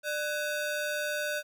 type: ring-modulated tone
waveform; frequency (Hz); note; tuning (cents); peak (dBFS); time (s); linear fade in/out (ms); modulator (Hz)
40% pulse; 1046.5; C6; 0; -26; 0.03-1.43; 50; 450
effects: 11-bit